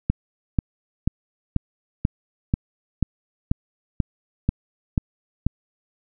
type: click train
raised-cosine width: 5 ms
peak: -6 dBFS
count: 12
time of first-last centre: 0.1-5.466 s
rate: 2.05 Hz
effects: none